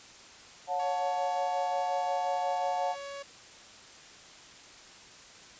sine chord, F# minor, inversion second, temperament equal with one note detuned, 554.4 / 723.5 / 880 Hz, C#5 / F#5 / A5, 0 / -39 / 0 cents, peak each -36 / -30 / -34 dBFS, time 0.67-2.96 s, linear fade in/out 50 ms
sawtooth tone, 560 Hz, C#5, 18 cents sharp, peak -35 dBFS, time 0.79-3.23 s, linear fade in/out 10 ms
effects white hiss -51 dBFS RMS until 5.59 s + resampled to 16000 Hz

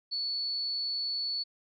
sine tone, 4435 Hz, C#8, in tune, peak -30 dBFS, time 0.11-1.44 s, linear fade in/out 20 ms, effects none

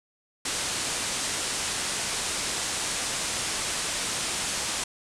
white low-pass noise, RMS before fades -30 dBFS, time 0.45-4.84 s, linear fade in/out 5 ms, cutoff 9600 Hz, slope 48 dB/octave, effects none

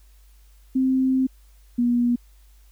sine tone pair in turn, 261.6 / 241 Hz, C4 / B3, 0 / -42 cents, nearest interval minor second, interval 142 cents, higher first, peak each -17 dBFS, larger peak neither, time 0.75-1.27 / 1.78-2.16 s, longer first, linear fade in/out 10 ms, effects added 50 Hz sine -49 dBFS peak until 2.71 s + white hiss -62 dBFS RMS until 2.71 s

